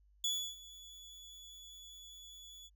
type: tone with ADSR envelope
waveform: 30% pulse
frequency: 3421 Hz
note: A7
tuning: 49 cents flat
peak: -29 dBFS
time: 0.24-2.7 s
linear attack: 4 ms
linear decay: 310 ms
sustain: -20 dB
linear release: 43 ms
effects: added 50 Hz sine -64 dBFS peak until 2.75 s